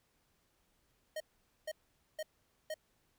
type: tone bursts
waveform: square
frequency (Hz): 622.3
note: D#5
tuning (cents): 0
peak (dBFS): -38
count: 4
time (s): 1.16-2.742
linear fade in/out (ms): 5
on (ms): 43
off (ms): 470
effects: pink hiss -75 dBFS RMS until 3.18 s